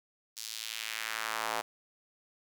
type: tone with high-pass filter sweep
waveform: square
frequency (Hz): 55.6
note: A1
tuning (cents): +19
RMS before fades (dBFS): -37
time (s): 0.36-1.62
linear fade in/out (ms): 20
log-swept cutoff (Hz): 5300 to 740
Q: 1.4
effects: none